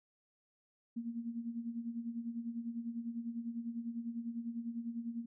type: tone with tremolo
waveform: sine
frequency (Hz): 233.1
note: A#3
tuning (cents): 0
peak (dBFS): -35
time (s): 0.96-5.26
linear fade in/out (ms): 10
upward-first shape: sine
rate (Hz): 10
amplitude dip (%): 70
effects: none